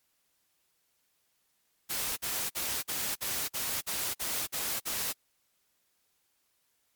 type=noise bursts; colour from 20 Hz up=white; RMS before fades=-33 dBFS; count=10; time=1.89-5.131 s; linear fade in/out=20 ms; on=280 ms; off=49 ms; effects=white hiss -74 dBFS RMS until 6.95 s + MP3 96 kbps